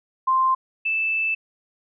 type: tone pair in turn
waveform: sine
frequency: 1046.5 / 2637 Hz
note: C6 / E7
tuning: 0 / 0 cents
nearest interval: octave + major third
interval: 1600 cents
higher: second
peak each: -16 / -20 dBFS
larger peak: first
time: 0.27-0.55 / 0.85-1.35 s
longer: second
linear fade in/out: 10 ms
effects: none